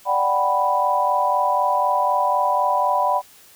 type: chord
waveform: sine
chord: G major seventh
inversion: second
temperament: equal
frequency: 587.3 / 740 / 784 / 987.8 Hz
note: D5 / F#5 / G5 / B5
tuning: 0 / 0 / 0 / 0 cents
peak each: -24 / -23 / -24 / -19 dBFS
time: 0.05-3.22 s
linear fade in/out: 50 ms
effects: white hiss -49 dBFS RMS until 3.55 s